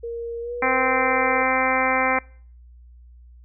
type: tone with pitch glide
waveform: sine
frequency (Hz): 466.8 to 483.8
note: A#4 to B4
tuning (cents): +2 to -36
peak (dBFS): -27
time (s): 0.03-1.43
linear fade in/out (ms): 10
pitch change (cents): +62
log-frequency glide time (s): 0.41-0.53
type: harmonic tone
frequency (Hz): 260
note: C4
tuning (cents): -11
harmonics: 1 / 2 / 3 / 4 / 5 / 6 / 7 / 8 / 9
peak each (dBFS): -29 / -26 / -25 / -26 / -28 / -29 / -29 / -25 / -28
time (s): 0.62-2.19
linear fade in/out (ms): 5
effects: noise-tail reverb RT60 0.5 s tail -25 dB re dry + added 60 Hz sine -44 dBFS peak until 3.44 s